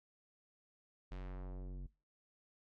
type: tone with low-pass filter sweep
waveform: square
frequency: 46.25 Hz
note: F#1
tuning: in tune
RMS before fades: -45 dBFS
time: 1.11-1.87 s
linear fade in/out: 10 ms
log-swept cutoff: 4100 to 190 Hz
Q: 0.86
effects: noise-tail reverb RT60 0.3 s tail -22 dB re dry